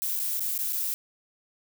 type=noise with dropouts; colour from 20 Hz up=violet; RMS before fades=-29 dBFS; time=0.02-0.94 s; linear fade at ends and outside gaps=0 ms; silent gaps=0.193-0.199 / 0.395-0.406 / 0.578-0.589 / 0.724-0.731 s; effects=none